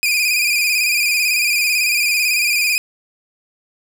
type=tone with vibrato; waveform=sawtooth; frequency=2437 Hz; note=D#7; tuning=37 cents flat; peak=-11 dBFS; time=0.03-2.78 s; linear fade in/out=0 ms; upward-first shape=square; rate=18 Hz; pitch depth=47 cents each way; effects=none